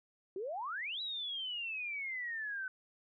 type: exponential two-way sweep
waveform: sine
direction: up then down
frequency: 359.5 to 3951 to 1503 Hz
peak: -37 dBFS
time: 0.36-2.68 s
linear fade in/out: 2 ms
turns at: 1.01 s
effects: none